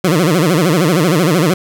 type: tone with vibrato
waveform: 20% pulse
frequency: 167.7 Hz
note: E3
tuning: 30 cents sharp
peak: -5 dBFS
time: 0.04-1.54 s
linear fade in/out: 5 ms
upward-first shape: sine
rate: 13 Hz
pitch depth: 220 cents each way
effects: none